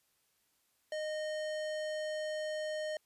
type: tone with hard clipping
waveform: sine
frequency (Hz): 616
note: D#5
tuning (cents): -17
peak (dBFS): -37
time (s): 0.92-2.97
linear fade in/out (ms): 2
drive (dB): 17
effects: white hiss -75 dBFS RMS until 3.05 s + resampled to 32000 Hz